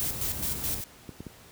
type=noise; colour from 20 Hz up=brown; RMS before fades=-35 dBFS; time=0-0.81 s; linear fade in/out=10 ms
type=noise with tremolo; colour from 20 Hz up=blue; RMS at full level=-30 dBFS; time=0-0.84 s; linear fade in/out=0 ms; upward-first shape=square; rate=4.7 Hz; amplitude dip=55%
type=clicks; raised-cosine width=3 ms; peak=-25 dBFS; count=3; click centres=1.092 / 1.205 / 1.267 s
effects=pink hiss -52 dBFS RMS until 1.51 s + high-pass 60 Hz 12 dB/octave